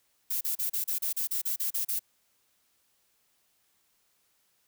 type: noise bursts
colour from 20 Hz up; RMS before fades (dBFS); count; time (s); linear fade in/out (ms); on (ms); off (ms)
violet; -30; 12; 0.3-1.994; 10; 110; 34
effects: white hiss -71 dBFS RMS until 4.67 s